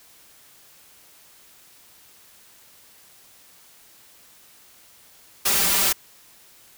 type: noise with comb filter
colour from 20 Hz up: white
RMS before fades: -20 dBFS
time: 5.45-5.93 s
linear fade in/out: 10 ms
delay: 5.1 ms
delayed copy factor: +0.9
effects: white hiss -52 dBFS RMS until 6.77 s